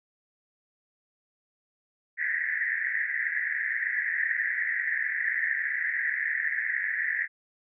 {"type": "band-pass noise", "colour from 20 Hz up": "pink", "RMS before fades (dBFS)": -29, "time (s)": [2.17, 7.28], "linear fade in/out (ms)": 50, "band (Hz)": [1700, 2000], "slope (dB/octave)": 96, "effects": []}